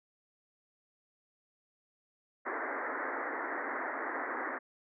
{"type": "band-pass noise", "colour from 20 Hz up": "white", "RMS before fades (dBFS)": -37, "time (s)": [2.45, 4.59], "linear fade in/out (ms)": 20, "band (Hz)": [250, 2000], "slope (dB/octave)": 96, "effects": []}